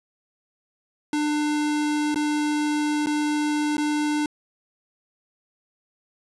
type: tone with dropouts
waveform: square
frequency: 298.8 Hz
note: D4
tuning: 30 cents sharp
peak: -22 dBFS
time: 1.13-4.26 s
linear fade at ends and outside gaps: 2 ms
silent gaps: 2.145-2.158 / 3.061-3.069 / 3.769-3.78 s
effects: resampled to 24000 Hz